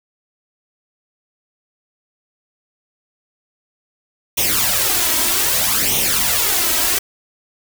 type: noise with flanger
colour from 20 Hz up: white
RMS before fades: -17 dBFS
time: 4.37-6.99 s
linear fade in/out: 10 ms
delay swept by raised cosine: 0.32 to 3.12 ms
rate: 0.63 Hz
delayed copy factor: +0.7
effects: none